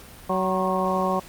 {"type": "harmonic tone with a mistuned harmonic", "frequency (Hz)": 187.7, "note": "F#3", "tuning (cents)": 25, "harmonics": [1, 2, 3, 4, 5, 6], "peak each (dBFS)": [-27, -29, -27, -28, -30, -27], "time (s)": [0.29, 1.2], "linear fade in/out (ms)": 10, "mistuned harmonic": 6, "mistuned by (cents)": -63, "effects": ["pink hiss -45 dBFS RMS until 1.28 s", "Opus 48 kbps"]}